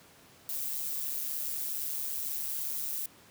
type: noise with amplitude modulation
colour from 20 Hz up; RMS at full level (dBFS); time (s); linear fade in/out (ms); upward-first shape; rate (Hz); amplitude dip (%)
violet; -32; 0.49-3.06; 2; sine; 144; 60
effects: pink hiss -57 dBFS RMS until 3.3 s + high-pass 100 Hz 12 dB/octave